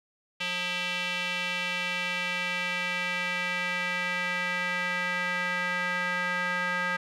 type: tone with band-pass filter sweep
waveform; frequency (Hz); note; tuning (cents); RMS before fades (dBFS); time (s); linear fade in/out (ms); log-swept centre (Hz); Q
square; 179.1; F3; +44; -30; 0.4-6.97; 10; 2800 to 1700; 2.7
effects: none